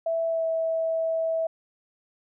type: tone with pitch glide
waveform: sine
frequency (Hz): 659.3 to 651.4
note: E5 to E5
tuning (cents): 0 to -21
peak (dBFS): -23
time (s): 0.06-1.47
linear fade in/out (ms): 5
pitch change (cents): -21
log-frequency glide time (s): 0.28-0.45
effects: none